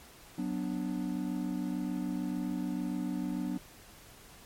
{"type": "chord", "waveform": "triangle", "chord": "B minor", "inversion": "second", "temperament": "equal", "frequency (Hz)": [185, 246.9, 293.7], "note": ["F#3", "B3", "D4"], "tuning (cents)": [0, 0, 0], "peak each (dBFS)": -34, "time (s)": [0.38, 3.58], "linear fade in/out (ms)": 5, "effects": ["pink hiss -54 dBFS RMS until 4.45 s", "MP3 64 kbps"]}